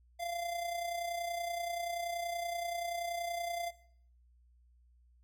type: tone with amplitude modulation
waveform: square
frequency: 690 Hz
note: F5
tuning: 21 cents flat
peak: -34 dBFS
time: 0.19-3.71 s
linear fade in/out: 20 ms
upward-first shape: sine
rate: 30.5 Hz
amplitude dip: 55%
effects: noise-tail reverb RT60 0.6 s tail -17 dB re dry + added 60 Hz sine -62 dBFS peak until 5.23 s